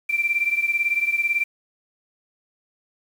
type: beating tone pair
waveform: sine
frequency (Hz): 2349 / 2367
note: D7 / D7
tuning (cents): 0 / +13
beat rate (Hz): 18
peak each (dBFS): -21 / -24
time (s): 0.09-1.44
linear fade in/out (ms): 10
effects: 7-bit